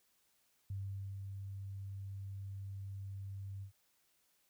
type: tone with ADSR envelope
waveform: sine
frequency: 98 Hz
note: G2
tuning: in tune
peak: -38 dBFS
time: 0.7-3.72 s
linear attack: 4 ms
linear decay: 470 ms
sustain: -4 dB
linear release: 100 ms
effects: white hiss -75 dBFS RMS until 4.49 s